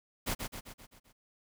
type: noise with echo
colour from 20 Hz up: pink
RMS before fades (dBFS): -33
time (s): 0.26-0.35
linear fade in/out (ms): 20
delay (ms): 130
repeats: 6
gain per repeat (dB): -5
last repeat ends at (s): 1.13
effects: none